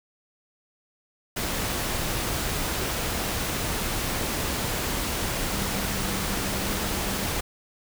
sine tone in noise, 196 Hz, G3, in tune, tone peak -35 dBFS, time 5.52-7.27 s, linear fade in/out 10 ms, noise pink, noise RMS -28 dBFS, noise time 1.36-7.41 s, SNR -10 dB, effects none

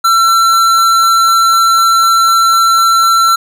sine tone with tanh clipping, 1348 Hz, E6, 38 cents sharp, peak -8 dBFS, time 0.04-3.36 s, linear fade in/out 10 ms, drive 18 dB, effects none

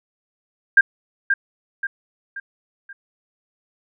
sine tone with echo, 1600 Hz, G6, 35 cents sharp, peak -7 dBFS, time 0.77-0.81 s, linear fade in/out 5 ms, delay 530 ms, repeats 4, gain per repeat -7 dB, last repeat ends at 2.93 s, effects none

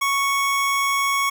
25% pulse tone, 1108.7 Hz, C#6, in tune, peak -15 dBFS, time 0.01-1.3 s, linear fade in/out 10 ms, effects none

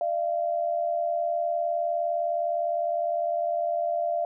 sine tone pair together, 603 / 682.7 Hz, D5 / F5, +46 / -40 cents, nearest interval major second, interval 214 cents, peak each -30 / -25 dBFS, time 0.01-4.25 s, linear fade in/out 2 ms, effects none

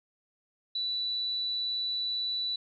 sine tone, 3959 Hz, B7, 3 cents sharp, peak -29 dBFS, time 0.75-2.56 s, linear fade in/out 5 ms, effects none

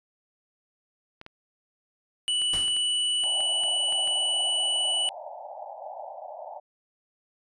clicks, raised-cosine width 0.3 ms, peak -26 dBFS, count 10, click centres 1.214 / 1.264 / 2.418 / 2.681 / 2.766 / 3.238 / 3.406 / 3.636 / 3.925 / 4.075 s
square tone, 2960 Hz, F#7, in tune, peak -24 dBFS, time 2.28-5.09 s, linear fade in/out 0 ms
pink noise with exponential decay, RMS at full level -33 dBFS, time 2.53-2.85 s, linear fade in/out 5 ms, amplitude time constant 69 ms
pink band-pass noise, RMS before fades -40 dBFS, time 3.23-6.6 s, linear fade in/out 10 ms, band 580 to 880 Hz, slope 96 dB/octave
effects resampled to 24000 Hz

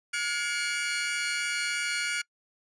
sawtooth tone cluster, 1431 / 1687 / 2145 / 2298 Hz, F6 / G#6 / C7 / D7, +42 / +27 / +42 / -38 cents, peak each -27 / -35 / -34 / -29 dBFS, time 0.13-2.22 s, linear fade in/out 10 ms, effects noise-tail reverb RT60 0.1 s tail -25 dB re dry + resampled to 22050 Hz

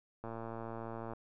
click train, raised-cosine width 1 ms, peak -29 dBFS, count 103, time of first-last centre 0.24-1.135 s, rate 114 Hz, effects none

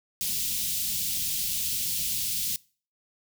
white band-stop noise, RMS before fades -29 dBFS, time 0.21-2.56 s, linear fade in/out 0 ms, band 210 to 2900 Hz, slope 24 dB/octave, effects noise-tail reverb RT60 0.4 s tail -23 dB re dry

